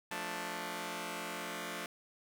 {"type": "chord", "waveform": "5% pulse", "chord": "D minor", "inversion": "first", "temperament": "just", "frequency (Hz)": [176.2, 220.2, 293.7], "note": ["F3", "A3", "D4"], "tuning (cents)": [16, 2, 0], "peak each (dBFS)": -32, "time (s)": [0.11, 1.86], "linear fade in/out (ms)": 2, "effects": []}